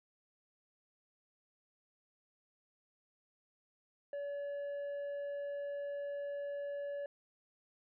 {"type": "tone with tanh clipping", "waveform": "triangle", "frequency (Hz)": 570, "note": "C#5", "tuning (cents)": 48, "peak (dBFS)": -39, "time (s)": [4.13, 7.06], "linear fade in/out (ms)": 2, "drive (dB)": 9, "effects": []}